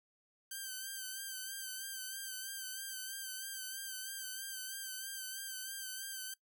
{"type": "tone with vibrato", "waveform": "5% pulse", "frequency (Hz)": 1555, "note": "G6", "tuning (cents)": -14, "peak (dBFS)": -31, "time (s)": [0.51, 6.34], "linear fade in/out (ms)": 5, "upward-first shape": "sine", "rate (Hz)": 3.1, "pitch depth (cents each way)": 43, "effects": ["noise-tail reverb RT60 0.1 s tail -20 dB re dry"]}